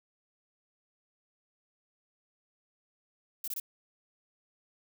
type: noise bursts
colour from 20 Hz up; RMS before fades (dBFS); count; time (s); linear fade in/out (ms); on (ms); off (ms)
violet; -36; 3; 3.44-3.599; 2; 37; 24
effects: none